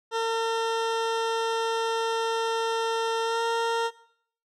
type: tone with pitch glide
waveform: 20% pulse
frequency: 454.2 to 460.5 Hz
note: A#4 to A#4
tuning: -45 to -21 cents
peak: -19 dBFS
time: 0.11-3.91 s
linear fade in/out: 50 ms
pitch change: +24 cents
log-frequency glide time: 3.23-3.42 s
effects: noise-tail reverb RT60 0.6 s tail -18 dB re dry + low-pass 6000 Hz 12 dB/octave